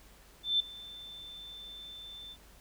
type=tone with ADSR envelope; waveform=sine; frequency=3543 Hz; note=A7; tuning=11 cents sharp; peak=-23 dBFS; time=0.43-2.37 s; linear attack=170 ms; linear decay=4 ms; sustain=-21 dB; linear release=54 ms; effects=added 50 Hz sine -59 dBFS peak until 2.6 s + pink hiss -59 dBFS RMS until 2.6 s